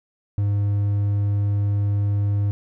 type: tone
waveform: triangle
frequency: 101.7 Hz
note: G#2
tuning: 36 cents flat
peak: -16 dBFS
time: 0.38-2.51 s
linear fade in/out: 0 ms
effects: none